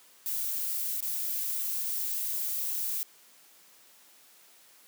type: noise with dropouts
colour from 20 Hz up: violet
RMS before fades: -32 dBFS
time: 0.26-3.03 s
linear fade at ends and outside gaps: 0 ms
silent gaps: 1.005-1.026 s
effects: white hiss -58 dBFS RMS until 4.87 s + high-pass 200 Hz 12 dB/octave